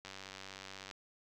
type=click train; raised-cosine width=0.2 ms; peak=-29 dBFS; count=84; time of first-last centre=0.05-0.912 s; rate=96.3 Hz; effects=none